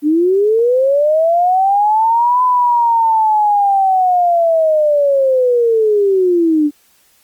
sine linear two-way sweep, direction up then down, 288.2 to 1009 to 288.2 Hz, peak -9 dBFS, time 0.02-6.71 s, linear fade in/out 50 ms, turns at 2.43 s, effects white hiss -53 dBFS RMS until 7.23 s + Opus 24 kbps

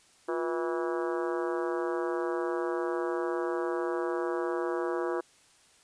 harmonic tone with a mistuned harmonic, 163 Hz, E3, 19 cents flat, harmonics 2 / 3 / 4 / 5 / 6 / 7 / 8 / 9 / 10, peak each -31 / -34 / -39 / -43 / -40 / -41 / -44 / -45 / -46 dBFS, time 0.28-5.21 s, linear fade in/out 10 ms, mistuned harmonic 2, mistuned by +130 cents, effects white hiss -61 dBFS RMS until 5.83 s + resampled to 22050 Hz

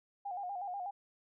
sine tone with vibrato, 761 Hz, F#5, 48 cents sharp, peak -37 dBFS, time 0.25-0.91 s, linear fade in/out 10 ms, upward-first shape square, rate 8.2 Hz, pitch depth 94 cents each way, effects none

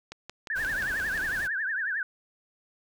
click train, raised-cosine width 0.2 ms, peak -22 dBFS, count 7, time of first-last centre 0.12-1.176 s, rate 5.68 Hz
sine tone with vibrato, 1652 Hz, G#6, 10 cents flat, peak -27 dBFS, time 0.5-2.03 s, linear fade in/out 2 ms, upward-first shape triangle, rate 11 Hz, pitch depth 200 cents each way
pink noise, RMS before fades -41 dBFS, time 0.55-1.48 s, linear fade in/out 20 ms
effects none

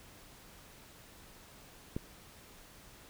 click, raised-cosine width 3 ms, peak -22 dBFS, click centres 1.965 s, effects pink hiss -56 dBFS RMS until 3.09 s

